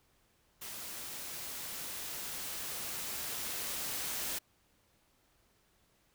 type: noise with level ramp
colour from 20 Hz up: white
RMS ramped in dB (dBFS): -44 to -37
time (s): 0.61-4.39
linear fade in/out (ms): 10
effects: pink hiss -71 dBFS RMS until 6.14 s